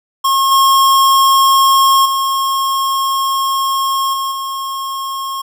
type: tone with level steps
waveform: square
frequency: 1081 Hz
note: C#6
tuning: 44 cents flat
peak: -11 / -8 / -14 / -17 / -20 dBFS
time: 0.24-5.42 s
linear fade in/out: 10 ms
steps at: 0.51 / 2.05 / 4.13 / 4.31 s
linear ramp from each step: 10 ms
effects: none